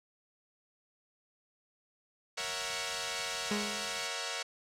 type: chord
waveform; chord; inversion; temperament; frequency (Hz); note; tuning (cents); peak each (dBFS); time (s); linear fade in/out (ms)
5% pulse; F# dominant seventh; first; equal; 466.2 / 554.4 / 659.3 / 740; A#4 / C#5 / E5 / F#5; 0 / 0 / 0 / 0; -29; 2.37-4.43; 10
type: band-stop noise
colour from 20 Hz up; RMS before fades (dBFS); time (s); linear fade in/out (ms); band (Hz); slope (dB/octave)
white; -43; 2.39-4.07; 0; 230 to 2000; 96
type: tone with exponential decay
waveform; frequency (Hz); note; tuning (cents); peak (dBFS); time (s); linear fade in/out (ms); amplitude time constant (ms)
30% pulse; 207.7; G#3; 0; -27; 3.51-4.11; 2; 130
effects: low-pass 8000 Hz 12 dB/octave